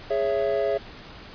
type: chord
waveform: triangle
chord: C# minor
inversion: second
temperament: just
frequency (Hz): 415.8 / 554.4 / 665.2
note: G#4 / C#5 / E5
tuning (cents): +2 / 0 / +16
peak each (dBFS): -24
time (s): 0.1-0.78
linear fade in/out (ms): 10
effects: pink hiss -43 dBFS RMS until 1.34 s + resampled to 11025 Hz